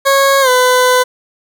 20% pulse tone with pitch glide, 549 to 503.4 Hz, C#5 to B4, -17 to +33 cents, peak -3 dBFS, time 0.05-1.04 s, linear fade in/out 20 ms, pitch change -150 cents, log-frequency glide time 0.41-0.49 s, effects none

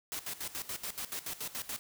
white noise with tremolo, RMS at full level -38 dBFS, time 0.12-1.79 s, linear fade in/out 0 ms, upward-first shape square, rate 7 Hz, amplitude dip 80%, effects none

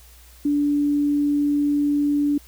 sine tone, 290 Hz, D4, 22 cents flat, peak -17 dBFS, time 0.45-2.38 s, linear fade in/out 5 ms, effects added 60 Hz sine -47 dBFS peak until 2.47 s + white hiss -51 dBFS RMS until 2.47 s

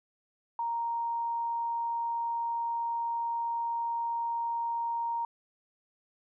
sine tone, 932.3 Hz, A#5, in tune, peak -29 dBFS, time 0.59-5.25 s, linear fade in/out 2 ms, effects none

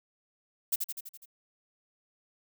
violet noise with echo, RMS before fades -27 dBFS, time 0.72-0.76 s, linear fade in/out 10 ms, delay 83 ms, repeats 6, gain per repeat -4 dB, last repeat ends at 1.258 s, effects none

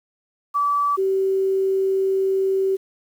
sine tone pair in turn, 1153 / 384.8 Hz, D6 / G4, -32 / -32 cents, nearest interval octave + perfect fifth, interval 1900 cents, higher first, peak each -17 dBFS, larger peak neither, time 0.54-0.97 / 0.97-2.77 s, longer second, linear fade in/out 20 ms, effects 8-bit

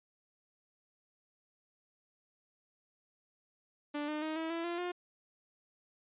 sawtooth tone with pitch steps, 293.7 / 303.2 / 313 / 323.1 / 333.5 / 344.3 / 355.4 Hz, D4 / D#4 / D#4 / E4 / E4 / F4 / F4, 0 / -45 / +10 / -35 / +20 / -25 / +30 cents, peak -31 dBFS, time 3.94-4.92 s, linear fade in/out 10 ms, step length 140 ms, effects resampled to 8000 Hz

